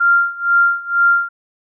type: tone with tremolo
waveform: sine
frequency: 1391 Hz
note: F6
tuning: 7 cents flat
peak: -8 dBFS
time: 0-1.29 s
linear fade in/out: 10 ms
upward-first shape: sine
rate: 2.1 Hz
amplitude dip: 90%
effects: none

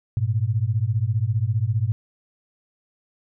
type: beating tone pair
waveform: sine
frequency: 102.8 / 117.8 Hz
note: G#2 / A#2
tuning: -17 / +19 cents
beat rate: 15 Hz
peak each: -22 dBFS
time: 0.17-1.92 s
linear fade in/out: 0 ms
effects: none

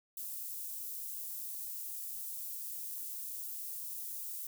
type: high-pass noise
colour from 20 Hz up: white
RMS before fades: -42 dBFS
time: 0.17-4.47 s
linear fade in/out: 2 ms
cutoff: 11000 Hz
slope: 12 dB/octave
effects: none

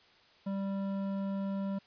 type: tone with hard clipping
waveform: sine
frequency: 196 Hz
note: G3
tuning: in tune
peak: -34 dBFS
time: 0.46-1.79 s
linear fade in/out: 10 ms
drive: 11 dB
effects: white hiss -62 dBFS RMS until 1.86 s + resampled to 11025 Hz

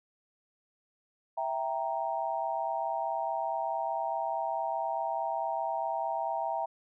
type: chord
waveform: sine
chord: E diminished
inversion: none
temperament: equal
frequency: 659.3 / 784 / 932.3 Hz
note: E5 / G5 / Bb5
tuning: 0 / 0 / 0 cents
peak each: -34 dBFS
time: 1.37-6.66 s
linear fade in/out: 10 ms
effects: none

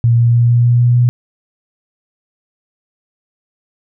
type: tone with pitch steps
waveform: sine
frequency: 117.5 / 118.25 / 119 / 119.76 / 120.52 / 121.29 / 122.07 Hz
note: A#2 / A#2 / A#2 / A#2 / B2 / B2 / B2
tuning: +14 / +25 / +36 / +47 / -42 / -31 / -20 cents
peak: -7 dBFS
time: 0.04-1.09 s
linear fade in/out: 0 ms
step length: 150 ms
effects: none

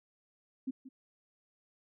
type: tone with echo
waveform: sine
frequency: 262.3 Hz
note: C4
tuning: 4 cents sharp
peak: -32 dBFS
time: 0.67-0.71 s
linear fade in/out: 10 ms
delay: 180 ms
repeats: 1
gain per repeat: -14 dB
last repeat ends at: 0.89 s
effects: none

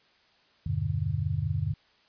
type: chord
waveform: sine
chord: E minor seventh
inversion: none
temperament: just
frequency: 82.41 / 98.89 / 123.61 / 148.33 Hz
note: E2 / G2 / B2 / D3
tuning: 0 / +16 / +2 / +18 cents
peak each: -34 / -30 / -33 / -31 dBFS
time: 0.66-1.74 s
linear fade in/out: 5 ms
effects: white hiss -63 dBFS RMS until 2.08 s + resampled to 11025 Hz

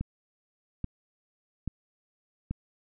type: click train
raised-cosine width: 5 ms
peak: -19 dBFS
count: 4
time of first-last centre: 0.01-2.51 s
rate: 1.2 Hz
effects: none

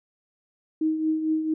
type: tone with tremolo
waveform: sine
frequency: 314.6 Hz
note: D#4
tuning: 19 cents sharp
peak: -19 dBFS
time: 0.81-1.54 s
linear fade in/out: 5 ms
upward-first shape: triangle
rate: 4.4 Hz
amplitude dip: 60%
effects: none

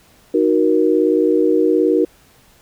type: chord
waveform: sine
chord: D# minor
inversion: none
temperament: equal with one note detuned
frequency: 311.1 / 370 / 471.3 Hz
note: D#4 / F#4 / A#4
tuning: 0 / 0 / +19 cents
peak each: -16 dBFS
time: 0.34-2.05 s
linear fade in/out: 5 ms
effects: pink hiss -51 dBFS RMS until 2.61 s

